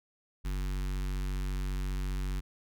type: tone with notch filter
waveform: square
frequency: 47.38 Hz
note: F#1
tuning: 42 cents sharp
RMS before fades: -33 dBFS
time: 0.44-2.41 s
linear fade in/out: 20 ms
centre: 600 Hz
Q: 0.8
effects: none